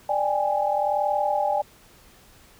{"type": "tone cluster", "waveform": "sine", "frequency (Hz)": [592, 795, 836], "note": ["D5", "G5", "G#5"], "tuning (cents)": [14, 24, 11], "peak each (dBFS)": -25, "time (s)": [0.09, 1.62], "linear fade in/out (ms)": 5, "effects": ["pink hiss -53 dBFS RMS until 2.59 s"]}